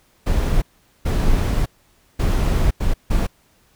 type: noise bursts at uneven times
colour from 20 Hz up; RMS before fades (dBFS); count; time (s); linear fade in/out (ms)
brown; -17; 5; 0.26-0.62 / 1.05-1.66 / 2.19-2.71 / 2.8-2.94 / 3.1-3.27; 10
effects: pink hiss -58 dBFS RMS until 3.75 s